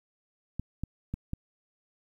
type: clicks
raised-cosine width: 5 ms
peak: -20 dBFS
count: 4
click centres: 0.596 / 0.836 / 1.14 / 1.334 s
effects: 10-bit